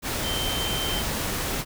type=tone in noise; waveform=sine; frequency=3113 Hz; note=G7; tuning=13 cents flat; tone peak=-29 dBFS; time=0.22-1.04 s; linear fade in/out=50 ms; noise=pink; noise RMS=-28 dBFS; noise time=0.02-1.65 s; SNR=-4 dB; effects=none